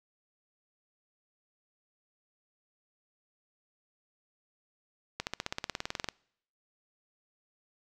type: accelerating click train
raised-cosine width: 0.2 ms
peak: -15 dBFS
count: 17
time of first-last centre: 5.2-6.087 s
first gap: 69 ms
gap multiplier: 0.97
effects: noise-tail reverb RT60 0.7 s tail -26 dB re dry